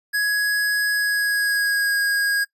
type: tone with pitch glide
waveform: square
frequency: 1671 to 1638.5 Hz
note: G#6 to G#6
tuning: +10 to -24 cents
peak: -19 dBFS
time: 0.13-2.45 s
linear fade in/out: 20 ms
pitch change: -34 cents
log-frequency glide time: 0.95-1.98 s
effects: noise-tail reverb RT60 0.1 s tail -19 dB re dry + resampled to 32000 Hz